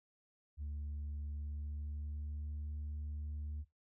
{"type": "tone with pitch glide", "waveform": "sine", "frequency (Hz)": [73.42, 74.7], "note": ["D2", "D2"], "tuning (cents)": [0, 30], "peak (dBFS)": -37, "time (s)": [0.57, 3.65], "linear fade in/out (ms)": 50, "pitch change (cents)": 30, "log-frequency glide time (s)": [1.29, 2.56], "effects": ["noise-tail reverb RT60 0.2 s tail -21 dB re dry", "tanh soft clip ceiling -38 dBFS"]}